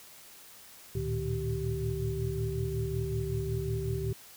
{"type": "tone cluster", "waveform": "sine", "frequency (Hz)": [71.2, 110.4, 115.8, 152, 387.4], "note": ["C#2", "A2", "A#2", "D#3", "G4"], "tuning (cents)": [47, 6, -11, -40, -20], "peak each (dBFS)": [-37, -37, -35, -36, -35], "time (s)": [0.95, 4.13], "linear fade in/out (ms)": 5, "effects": ["white hiss -52 dBFS RMS until 4.36 s"]}